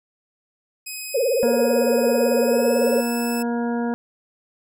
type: tone with pitch glide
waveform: 10% pulse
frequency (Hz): 2525 to 2620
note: D#7 to E7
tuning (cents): +25 to -11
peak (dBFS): -22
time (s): 0.86-3.43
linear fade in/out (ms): 10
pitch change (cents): +64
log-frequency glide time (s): 2.42-2.93
type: tone with vibrato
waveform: sine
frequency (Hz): 501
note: B4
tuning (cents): +25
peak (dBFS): -17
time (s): 1.14-3.01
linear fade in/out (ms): 10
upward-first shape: triangle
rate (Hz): 18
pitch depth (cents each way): 240
type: harmonic tone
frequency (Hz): 236.6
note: A#3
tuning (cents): +26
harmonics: 1 / 2 / 3 / 4 / 6 / 7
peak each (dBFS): -22 / -28 / -32 / -34 / -38 / -39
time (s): 1.43-3.94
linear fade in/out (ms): 0
effects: none

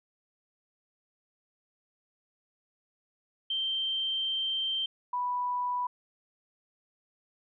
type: tone pair in turn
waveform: sine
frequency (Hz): 3136 / 986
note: G7 / B5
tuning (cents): 0 / -3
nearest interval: octave + minor sixth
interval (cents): 2003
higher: first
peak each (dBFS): -28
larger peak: neither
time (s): 3.5-4.86 / 5.13-5.87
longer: first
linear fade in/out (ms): 5
effects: none

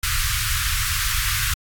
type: band-stop noise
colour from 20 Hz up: pink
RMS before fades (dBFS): -22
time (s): 0.03-1.54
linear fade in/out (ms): 5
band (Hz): 120 to 1200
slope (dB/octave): 48
effects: AAC 64 kbps

